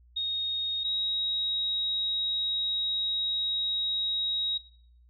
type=tone pair in turn; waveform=sine; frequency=3729 / 3801 Hz; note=A#7 / A#7; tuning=0 / +33 cents; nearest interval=unison; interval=33 cents; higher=second; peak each=-27 dBFS; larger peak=neither; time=0.16-0.84 / 0.84-4.58 s; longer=second; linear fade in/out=10 ms; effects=noise-tail reverb RT60 0.6 s tail -18 dB re dry + added 60 Hz sine -55 dBFS peak until 5.09 s